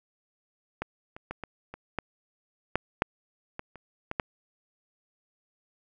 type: clicks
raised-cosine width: 0.5 ms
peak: -16 / -27 / -20 / -21 / -25 / -14 / -9 / -7 / -20 / -30 / -17 / -11 dBFS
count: 12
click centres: 0.82 / 1.165 / 1.31 / 1.437 / 1.74 / 1.987 / 2.756 / 3.021 / 3.594 / 3.757 / 4.114 / 4.198 s
effects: none